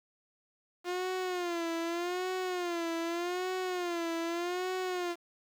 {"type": "tone with vibrato", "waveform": "sawtooth", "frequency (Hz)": 351.1, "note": "F4", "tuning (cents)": 9, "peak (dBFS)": -28, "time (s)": [0.84, 5.16], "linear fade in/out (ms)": 50, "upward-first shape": "sine", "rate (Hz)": 0.83, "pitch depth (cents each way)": 99, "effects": ["low-pass 6000 Hz 12 dB/octave", "9-bit"]}